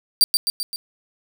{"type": "tone with echo", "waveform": "sawtooth", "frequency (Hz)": 4680, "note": "D8", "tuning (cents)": -7, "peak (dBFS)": -8, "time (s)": [0.21, 0.24], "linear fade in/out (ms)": 0, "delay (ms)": 130, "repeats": 4, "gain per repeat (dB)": -4, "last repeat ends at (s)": 0.76, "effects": []}